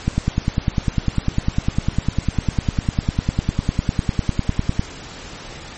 click train, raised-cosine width 5 ms, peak -4 dBFS, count 48, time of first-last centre 0.08-4.794 s, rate 9.97 Hz, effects pink hiss -35 dBFS RMS until 5.77 s + MP3 32 kbps

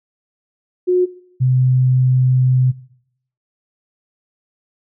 sine tone pair in turn, 362.5 / 128.16 Hz, F#4 / C3, -35 / -35 cents, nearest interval octave + tritone, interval 1800 cents, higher first, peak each -11 dBFS, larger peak neither, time 0.87-1.06 / 1.4-2.72 s, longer second, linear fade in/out 20 ms, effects noise-tail reverb RT60 0.7 s tail -19 dB re dry

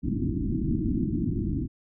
white low-pass noise, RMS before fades -27 dBFS, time 0.02-1.68 s, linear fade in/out 50 ms, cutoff 340 Hz, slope 96 dB/octave, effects none

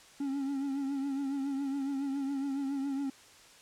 triangle tone with vibrato, 275.4 Hz, C#4, 11 cents flat, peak -29 dBFS, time 0.2-3.1 s, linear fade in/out 5 ms, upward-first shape triangle, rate 7.2 Hz, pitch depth 64 cents each way, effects white hiss -56 dBFS RMS until 3.61 s + low-pass 8000 Hz 12 dB/octave

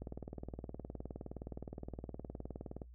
click train, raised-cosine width 2 ms, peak -30 dBFS, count 55, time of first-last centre 0.02-2.818 s, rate 19.3 Hz, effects noise-tail reverb RT60 0.1 s tail -18 dB re dry + added 60 Hz sine -52 dBFS peak until 2.94 s

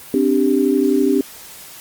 sine chord, C suspended second, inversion none, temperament equal, 261.6 / 293.7 / 392 Hz, C4 / D4 / G4, 0 / 0 / 0 cents, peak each -17 dBFS, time 0.14-1.21 s, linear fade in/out 2 ms, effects white hiss -38 dBFS RMS until 1.8 s + Opus 32 kbps

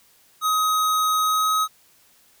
square tone with pitch glide, 1262 to 1269.3 Hz, D#6 to D#6, +24 to +34 cents, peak -19 dBFS, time 0.41-1.68 s, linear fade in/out 50 ms, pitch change +10 cents, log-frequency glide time 1.21-1.53 s, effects white hiss -57 dBFS RMS until 2.4 s

